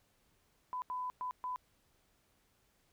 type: tone bursts at uneven times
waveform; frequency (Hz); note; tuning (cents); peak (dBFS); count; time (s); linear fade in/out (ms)
sine; 1002; B5; +25; -36; 4; 0.73-0.82 / 0.9-1.1 / 1.21-1.31 / 1.44-1.56; 0
effects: pink hiss -73 dBFS RMS until 2.92 s